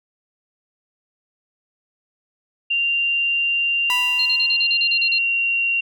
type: tone with pitch glide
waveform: sine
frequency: 2779 to 2757 Hz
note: F7 to F7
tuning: -9 to -23 cents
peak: -17 dBFS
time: 2.7-5.81 s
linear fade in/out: 10 ms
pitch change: -14 cents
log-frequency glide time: 4.87-5.06 s
type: tone with exponential decay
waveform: sawtooth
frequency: 987.8 Hz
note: B5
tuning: in tune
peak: -17 dBFS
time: 3.9-4.82 s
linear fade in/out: 0 ms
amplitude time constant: 200 ms
type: tone bursts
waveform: sine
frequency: 4186 Hz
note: C8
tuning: in tune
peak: -19 dBFS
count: 10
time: 4.19-5.185 s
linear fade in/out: 5 ms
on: 68 ms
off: 35 ms
effects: none